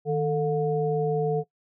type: tone cluster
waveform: sine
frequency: 155.5 / 443.6 / 719 Hz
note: D#3 / A4 / F#5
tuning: -1 / +14 / -50 cents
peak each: -27 / -23 / -32 dBFS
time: 0.05-1.44 s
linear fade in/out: 50 ms
effects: noise-tail reverb RT60 0.1 s tail -19 dB re dry